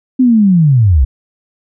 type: linear sweep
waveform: sine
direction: down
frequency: 262.7 to 57.7 Hz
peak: -5 dBFS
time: 0.19-1.05 s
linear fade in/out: 10 ms
effects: none